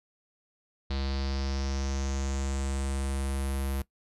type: tone with low-pass filter sweep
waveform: square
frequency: 67.9 Hz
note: C#2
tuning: 35 cents flat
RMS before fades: -31 dBFS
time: 0.9-3.82 s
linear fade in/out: 5 ms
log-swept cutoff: 4200 to 12000 Hz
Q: 4.6
effects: noise-tail reverb RT60 0.1 s tail -19 dB re dry